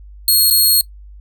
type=tone with dropouts; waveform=10% pulse; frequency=4296 Hz; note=C8; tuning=45 cents sharp; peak=-3 dBFS; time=0.28-0.81 s; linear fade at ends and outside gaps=1 ms; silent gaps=0.501-0.508 s; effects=noise-tail reverb RT60 0.1 s tail -19 dB re dry + added 50 Hz sine -35 dBFS peak until 1.2 s